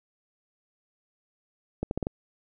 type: accelerating click train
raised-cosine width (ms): 2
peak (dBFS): -15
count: 5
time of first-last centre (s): 1.83-2.069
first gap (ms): 81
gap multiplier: 0.8
effects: none